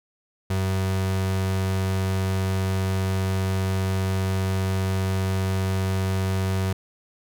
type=tone; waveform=35% pulse; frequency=95 Hz; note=F#2; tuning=46 cents sharp; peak=-20 dBFS; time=0.5-6.73 s; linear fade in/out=5 ms; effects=none